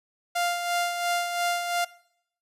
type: tone with tremolo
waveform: sawtooth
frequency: 698.5 Hz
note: F5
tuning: in tune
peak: -19 dBFS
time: 0.35-1.85 s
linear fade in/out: 10 ms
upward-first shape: sine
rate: 2.9 Hz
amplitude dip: 50%
effects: noise-tail reverb RT60 0.7 s tail -20 dB re dry + resampled to 32000 Hz